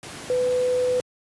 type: tone in noise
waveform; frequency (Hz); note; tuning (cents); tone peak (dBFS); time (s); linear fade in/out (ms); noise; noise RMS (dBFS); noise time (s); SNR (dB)
sine; 499.9; B4; +21; -19; 0.3-1; 0; pink; -37; 0.03-1.01; +15
effects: high-pass 100 Hz 12 dB/octave + resampled to 24000 Hz